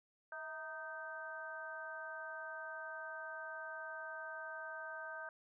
harmonic tone with a mistuned harmonic, 310.6 Hz, D#4, 3 cents flat, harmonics 2 / 3 / 4 / 5, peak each -50 / -52 / -52 / -46 dBFS, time 0.32-5.29 s, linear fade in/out 2 ms, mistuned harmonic 2, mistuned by +63 cents, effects none

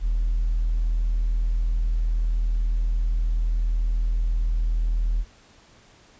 sine tone with hard clipping, 40.38 Hz, E1, 35 cents flat, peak -20 dBFS, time 0-5.25 s, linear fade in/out 50 ms, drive 1 dB, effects pink hiss -54 dBFS RMS until 6.19 s + resampled to 16000 Hz

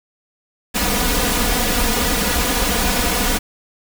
pink noise with comb filter, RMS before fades -18 dBFS, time 0.74-3.39 s, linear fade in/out 20 ms, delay 4.1 ms, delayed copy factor +0.95, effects none

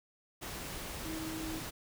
sine tone in noise, 319.2 Hz, D#4, 44 cents sharp, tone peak -39 dBFS, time 1.04-1.6 s, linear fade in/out 20 ms, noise pink, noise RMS -42 dBFS, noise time 0.41-1.71 s, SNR 0 dB, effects none

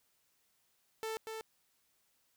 sawtooth tone with echo, 442.4 Hz, A4, 9 cents sharp, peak -33 dBFS, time 1.03-1.17 s, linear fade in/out 0 ms, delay 240 ms, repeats 1, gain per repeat -4 dB, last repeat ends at 1.41 s, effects white hiss -75 dBFS RMS until 2.36 s

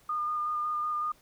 sine tone with vibrato, 1215 Hz, D#6, 42 cents flat, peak -28 dBFS, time 0.09-1.12 s, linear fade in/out 5 ms, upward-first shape square, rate 5.4 Hz, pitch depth 12 cents each way, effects pink hiss -62 dBFS RMS until 1.21 s

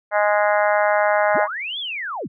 harmonic tone, 207.7 Hz, G#3, in tune, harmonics 3 / 4 / 5 / 6 / 7 / 8 / 9 / 10, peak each -18 / -21 / -26 / -28 / -25 / -27 / -30 / -31 dBFS, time 0.11-1.48 s, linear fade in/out 50 ms
sine linear two-way sweep, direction up then down, 78.7 to 3520 to 78.7 Hz, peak -25 dBFS, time 1.34-2.28 s, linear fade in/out 20 ms, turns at 1.79 s
effects none

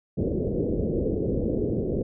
white low-pass noise, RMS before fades -26 dBFS, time 0.17-2.03 s, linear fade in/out 10 ms, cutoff 500 Hz, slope 48 dB/octave, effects none

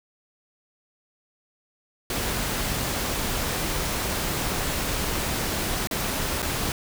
pink noise with dropouts, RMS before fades -27 dBFS, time 2.1-6.72 s, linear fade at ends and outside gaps 1 ms, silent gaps 5.872-5.911 / 6.42-6.427 s, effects none

